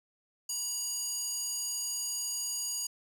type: tone with high-pass filter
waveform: square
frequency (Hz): 962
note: B5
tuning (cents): -46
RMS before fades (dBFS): -35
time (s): 0.49-2.87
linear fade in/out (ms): 5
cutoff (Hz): 6200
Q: 2.9
effects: none